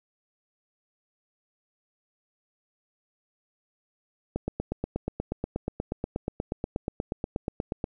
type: click train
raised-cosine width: 2 ms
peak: -15 dBFS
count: 30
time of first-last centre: 4.36-7.841 s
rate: 8.33 Hz
effects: none